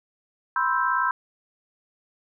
sine chord, C major seventh, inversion third, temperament equal, 987.8 / 1046.5 / 1318.5 / 1568 Hz, B5 / C6 / E6 / G6, 0 / 0 / 0 / 0 cents, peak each -26 dBFS, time 0.56-1.11 s, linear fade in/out 2 ms, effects none

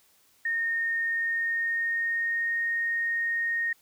sine tone with pitch glide, 1839 to 1855 Hz, A#6 to A#6, -24 to -9 cents, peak -25 dBFS, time 0.45-3.73 s, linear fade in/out 5 ms, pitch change +15 cents, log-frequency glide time 1.06-2.6 s, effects white hiss -63 dBFS RMS until 3.81 s

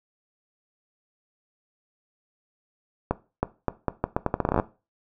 accelerating click train, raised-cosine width 1 ms, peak -8 dBFS, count 17, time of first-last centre 3.11-4.599 s, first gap 320 ms, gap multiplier 0.79, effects noise-tail reverb RT60 0.3 s tail -17 dB re dry

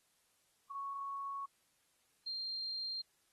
sine tone pair in turn, 1108.7 / 4186 Hz, C#6 / C8, 0 / 0 cents, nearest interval octave + major seventh, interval 2300 cents, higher second, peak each -39 / -38 dBFS, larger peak second, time 0.7-1.46 / 2.26-3.02 s, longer neither, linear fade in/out 10 ms, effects white hiss -75 dBFS RMS until 3.32 s + AAC 32 kbps

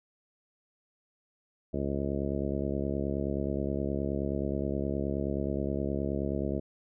harmonic tone, 69.5 Hz, C#2, 5 cents sharp, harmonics 1 / 2 / 3 / 4 / 5 / 6 / 7 / 8 / 9, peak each -36 / -37 / -35 / -37 / -36 / -39 / -41 / -42 / -40 dBFS, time 1.73-6.6 s, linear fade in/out 10 ms, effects none

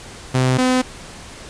sawtooth tone pair in turn, 128.7 / 254.9 Hz, C3 / C4, -28 / -45 cents, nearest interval octave, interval 1183 cents, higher second, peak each -10 dBFS, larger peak neither, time 0.34-0.58 / 0.58-0.82 s, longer neither, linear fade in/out 10 ms, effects pink hiss -37 dBFS RMS until 1.49 s + resampled to 22050 Hz

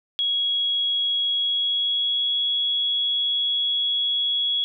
sine tone with pitch glide, 3322 to 3347 Hz, G#7 to G#7, 0 to +13 cents, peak -20 dBFS, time 0.19-4.64 s, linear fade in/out 0 ms, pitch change +13 cents, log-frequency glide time 1.29-2.4 s, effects none

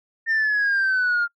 sine exponential sweep, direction down, 1820 to 1396.9 Hz, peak -16 dBFS, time 0.26-1.28 s, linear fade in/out 50 ms, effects noise-tail reverb RT60 0.1 s tail -25 dB re dry + tanh soft clip ceiling -16 dBFS

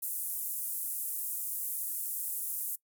white band-pass noise, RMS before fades -36 dBFS, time 0.02-2.76 s, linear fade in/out 10 ms, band 9600 to 16000 Hz, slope 24 dB/octave, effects noise-tail reverb RT60 0.1 s tail -22 dB re dry

